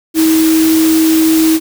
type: tone in noise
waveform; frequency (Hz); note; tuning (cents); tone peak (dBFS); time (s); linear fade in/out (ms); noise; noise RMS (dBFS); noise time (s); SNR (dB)
sine; 320; D#4; +49; -7; 0.14-1.6; 50; white; -19; 0.14-1.6; +9
effects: none